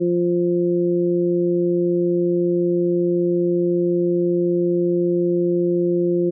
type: harmonic tone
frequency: 174.61 Hz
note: F3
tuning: in tune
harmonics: 1 / 2 / 3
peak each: -23 / -17 / -27 dBFS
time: 0-6.31 s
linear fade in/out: 20 ms
effects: none